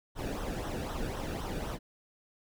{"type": "noise with flanger", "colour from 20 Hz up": "brown", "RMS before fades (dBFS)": -36, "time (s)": [0.15, 1.79], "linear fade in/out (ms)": 50, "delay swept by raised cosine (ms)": [0.42, 0.99], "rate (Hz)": 3.9, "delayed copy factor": -0.65, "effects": []}